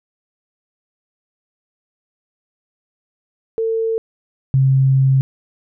sine tone pair in turn, 450 / 133.79 Hz, A4 / C3, +39 / +39 cents, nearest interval octave + major sixth, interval 2100 cents, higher first, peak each -16 / -10 dBFS, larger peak second, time 3.58-3.98 / 4.54-5.21 s, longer second, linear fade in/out 0 ms, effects none

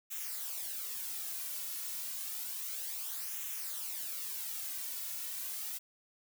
blue noise with flanger, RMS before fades -40 dBFS, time 0.1-5.79 s, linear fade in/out 20 ms, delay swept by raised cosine 0.21 to 2.51 ms, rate 0.3 Hz, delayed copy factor -0.6, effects none

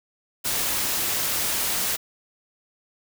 white noise, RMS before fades -25 dBFS, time 0.44-1.97 s, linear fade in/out 20 ms, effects none

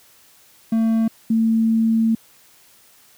triangle / sine tone pair in turn, 224.9 / 224.9 Hz, A3 / A3, +38 / +38 cents, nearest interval unison, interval 0 cents, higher neither, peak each -13 / -14 dBFS, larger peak first, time 0.72-1.08 / 1.3-2.15 s, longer second, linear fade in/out 5 ms, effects white hiss -52 dBFS RMS until 3.17 s + high-pass 60 Hz 12 dB/octave

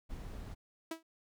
brown noise, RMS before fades -44 dBFS, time 0.09-0.55 s, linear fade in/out 20 ms
sawtooth tone with exponential decay, 325.4 Hz, E4, 22 cents flat, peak -31 dBFS, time 0.91-1.03 s, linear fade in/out 5 ms, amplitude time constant 25 ms
effects none

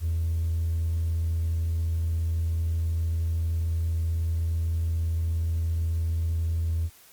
sine tone with hard clipping, 82.41 Hz, E2, in tune, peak -24 dBFS, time 0-6.9 s, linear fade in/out 50 ms, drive 1 dB, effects white hiss -54 dBFS RMS until 7.12 s + Opus 48 kbps

